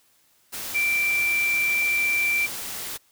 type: tone in noise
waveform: sine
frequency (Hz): 2349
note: D7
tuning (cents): 0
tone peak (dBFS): -20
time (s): 0.74-2.47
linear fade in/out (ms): 20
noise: white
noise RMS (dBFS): -33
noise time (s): 0.52-2.98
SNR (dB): +10
effects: white hiss -62 dBFS RMS until 3.11 s